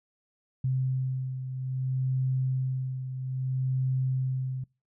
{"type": "beating tone pair", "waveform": "sine", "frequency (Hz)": [130.2, 130.81], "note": ["C3", "C3"], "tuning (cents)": [-8, 0], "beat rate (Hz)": 0.61, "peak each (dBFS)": [-27, -34], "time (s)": [0.64, 4.64], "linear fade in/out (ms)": 5, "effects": ["noise-tail reverb RT60 0.3 s tail -26 dB re dry"]}